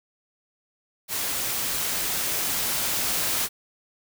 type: noise with level ramp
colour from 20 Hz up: white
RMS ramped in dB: -28 to -25 dBFS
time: 1.08-3.49 s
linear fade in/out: 50 ms
effects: none